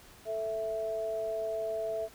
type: tone pair together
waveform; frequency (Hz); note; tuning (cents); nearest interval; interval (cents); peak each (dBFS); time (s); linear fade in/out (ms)
sine; 440 / 659.3; A4 / E5; 0 / 0; perfect fifth; 700; -37 / -32; 0.25-2.09; 50
effects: pink hiss -55 dBFS RMS until 2.14 s